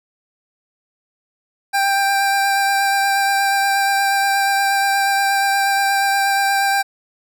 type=tone with vibrato; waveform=25% pulse; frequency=790 Hz; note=G5; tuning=13 cents sharp; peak=-11 dBFS; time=1.73-6.83 s; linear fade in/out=20 ms; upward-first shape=sine; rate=8.4 Hz; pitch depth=13 cents each way; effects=none